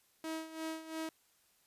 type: tone with tremolo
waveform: sawtooth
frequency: 320 Hz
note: D#4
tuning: 49 cents sharp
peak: -33 dBFS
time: 0.24-1.09 s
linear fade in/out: 2 ms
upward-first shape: sine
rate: 2.9 Hz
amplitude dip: 75%
effects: white hiss -71 dBFS RMS until 1.66 s + resampled to 32000 Hz